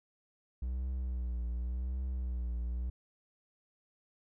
triangle tone with vibrato, 61.7 Hz, B1, 1 cent flat, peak -31 dBFS, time 0.62-2.9 s, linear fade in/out 5 ms, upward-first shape triangle, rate 0.89 Hz, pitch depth 84 cents each way, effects none

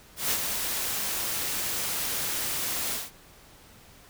white noise with ADSR envelope, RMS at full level -25 dBFS, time 0.16-3.11 s, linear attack 150 ms, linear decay 64 ms, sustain -5 dB, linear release 180 ms, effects pink hiss -53 dBFS RMS until 4.09 s

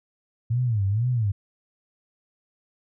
sine tone with vibrato, 110.7 Hz, A2, 11 cents sharp, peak -20 dBFS, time 0.5-1.32 s, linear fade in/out 10 ms, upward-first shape sine, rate 2.1 Hz, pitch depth 230 cents each way, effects none

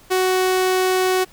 sawtooth tone, 371.8 Hz, F#4, 8 cents sharp, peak -12 dBFS, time 0.1-1.25 s, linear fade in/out 20 ms, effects pink hiss -49 dBFS RMS until 1.32 s

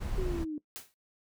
brown noise, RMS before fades -33 dBFS, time 0-0.45 s, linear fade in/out 20 ms
sine linear sweep, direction down, 379.4 to 293.7 Hz, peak -33 dBFS, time 0.18-0.58 s, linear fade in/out 2 ms
white noise with exponential decay, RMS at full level -39 dBFS, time 0.76-0.94 s, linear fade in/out 0 ms, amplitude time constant 39 ms
effects noise-tail reverb RT60 0.1 s tail -19 dB re dry

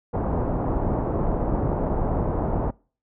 pink low-pass noise, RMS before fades -24 dBFS, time 0.13-2.71 s, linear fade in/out 10 ms, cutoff 920 Hz, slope 24 dB/octave, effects noise-tail reverb RT60 0.4 s tail -25 dB re dry

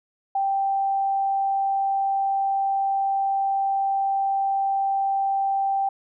sine tone, 784 Hz, G5, in tune, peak -20 dBFS, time 0.35-5.89 s, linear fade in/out 5 ms, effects none

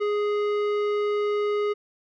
sine tone with tanh clipping, 415.3 Hz, G#4, in tune, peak -24 dBFS, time 0-1.74 s, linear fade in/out 20 ms, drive 14 dB, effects none

